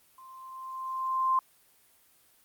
sine tone with level ramp, 1046.5 Hz, C6, in tune, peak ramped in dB -48 to -21 dBFS, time 0.18-1.39 s, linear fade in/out 2 ms, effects white hiss -63 dBFS RMS until 2.44 s + Opus 32 kbps

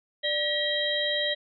harmonic tone with a mistuned harmonic, 640 Hz, D#5, 49 cents sharp, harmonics 1 / 3 / 5 / 6, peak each -30 / -30 / -30 / -30 dBFS, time 0.23-1.35 s, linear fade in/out 20 ms, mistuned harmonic 1, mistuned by -140 cents, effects none

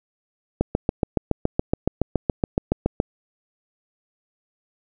click train, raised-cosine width 2 ms, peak -5 dBFS, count 18, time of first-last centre 0.61-3.001 s, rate 7.11 Hz, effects none

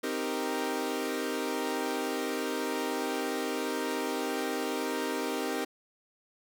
sawtooth chord, C minor seventh, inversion none, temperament equal, 261.6 / 311.1 / 392 / 466.2 Hz, C4 / Eb4 / G4 / Bb4, 0 / 0 / 0 / 0 cents, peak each -32 dBFS, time 0.03-5.65 s, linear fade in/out 10 ms, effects none

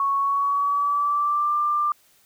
sine tone with pitch glide, 1108.7 to 1188.3 Hz, C#6 to D6, 0 to +20 cents, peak -19 dBFS, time 0-1.92 s, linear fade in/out 2 ms, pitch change +120 cents, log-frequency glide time 0.18-1.55 s, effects white hiss -59 dBFS RMS until 2.25 s

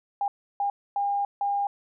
sine tone bursts at uneven times, 806 Hz, G5, 48 cents sharp, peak -23 dBFS, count 4, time 0.21-0.28 / 0.6-0.7 / 0.96-1.25 / 1.41-1.67 s, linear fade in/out 2 ms, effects none

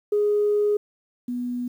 sine tone pair in turn, 415.3 / 245.4 Hz, G#4 / B3, 0 / -11 cents, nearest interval major sixth, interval 911 cents, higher first, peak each -17 / -25 dBFS, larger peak first, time 0.12-0.77 / 1.28-1.68 s, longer first, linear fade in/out 5 ms, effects tanh soft clip ceiling -13 dBFS + 9-bit

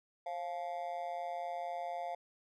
triangle tone with amplitude modulation, 698.5 Hz, F5, in tune, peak -31 dBFS, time 0.26-2.15 s, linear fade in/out 5 ms, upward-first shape sine, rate 164 Hz, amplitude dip 95%, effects none

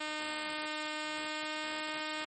5% pulse tone with pitch glide, 305.6 to 308.1 Hz, D#4 to D#4, -31 to -17 cents, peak -24 dBFS, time 0-2.25 s, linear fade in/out 10 ms, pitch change +14 cents, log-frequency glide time 0.94-1.76 s, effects MP3 32 kbps

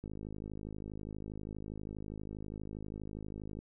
click train, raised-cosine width 3 ms, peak -30 dBFS, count 187, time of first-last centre 0.04-3.59 s, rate 52.4 Hz, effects none

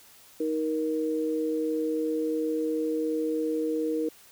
sine tone pair together, 313.6 / 470.7 Hz, D#4 / A#4, +14 / +17 cents, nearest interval perfect fifth, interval 703 cents, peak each -28 dBFS, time 0.4-4.09 s, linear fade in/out 5 ms, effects white hiss -54 dBFS RMS until 4.31 s

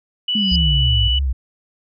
sine tone, 2960 Hz, F#7, in tune, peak -17 dBFS, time 0.28-1.19 s, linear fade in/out 5 ms
sine exponential sweep, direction down, 220 to 98 Hz, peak -18 dBFS, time 0.35-1.08 s, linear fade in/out 5 ms
sine tone with exponential growth, 4942 Hz, D#8, 13 cents flat, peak -18 dBFS, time 0.35-0.56 s, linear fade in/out 5 ms, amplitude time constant 45 ms
sine tone with vibrato, 63.5 Hz, B1, 49 cents sharp, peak -16 dBFS, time 0.51-1.33 s, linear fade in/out 10 ms, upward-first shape sine, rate 3.2 Hz, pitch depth 150 cents each way
effects none

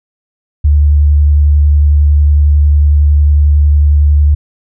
sine tone with vibrato, 73.42 Hz, D2, in tune, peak -4 dBFS, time 0.64-4.35 s, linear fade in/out 10 ms, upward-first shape sine, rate 11 Hz, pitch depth 16 cents each way, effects none

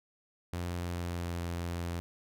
sawtooth tone with pitch glide, 87.5 to 86.05 Hz, F2 to F2, +4 to -25 cents, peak -30 dBFS, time 0.53-2 s, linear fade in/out 0 ms, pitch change -29 cents, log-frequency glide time 0.85-1.41 s, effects none

